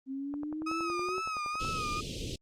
sine exponential sweep, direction up, 263.3 to 380 Hz, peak -34 dBFS, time 0.06-1.22 s, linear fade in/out 50 ms
click train, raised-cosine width 1 ms, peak -30 dBFS, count 15, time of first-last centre 0.34-1.648 s, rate 10.7 Hz
35% pulse tone with vibrato, 1256 Hz, D#6, 16 cents sharp, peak -31 dBFS, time 0.66-2.01 s, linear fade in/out 10 ms, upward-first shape sine, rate 2.2 Hz, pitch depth 71 cents each way
pink band-stop noise, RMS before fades -37 dBFS, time 1.6-2.36 s, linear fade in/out 5 ms, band 520 to 2700 Hz, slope 48 dB/octave
effects low-pass 6000 Hz 12 dB/octave + Opus 32 kbps

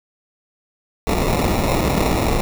pink noise with sample-and-hold, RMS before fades -18 dBFS, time 1.07-2.41 s, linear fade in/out 0 ms, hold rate 1575 Hz, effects none

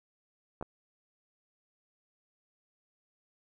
clicks, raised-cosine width 1 ms, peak -24 dBFS, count 2, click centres 0.612 / 0.626 s, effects none

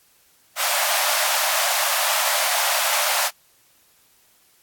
pink high-pass noise, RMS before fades -21 dBFS, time 0.56-3.31 s, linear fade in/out 50 ms, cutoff 580 Hz, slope 96 dB/octave, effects white hiss -58 dBFS RMS until 4.62 s + AAC 64 kbps

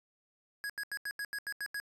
square tone bursts, 1661.2 Hz, G#6, in tune, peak -36 dBFS, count 9, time 0.64-1.8 s, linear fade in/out 0 ms, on 56 ms, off 82 ms, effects resampled to 32000 Hz

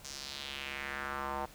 square tone with band-pass filter sweep, 69.3 Hz, C#2, in tune, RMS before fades -40 dBFS, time 0.04-1.46 s, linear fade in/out 10 ms, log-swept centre 6300 to 840 Hz, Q 2.5, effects pink hiss -55 dBFS RMS until 1.54 s

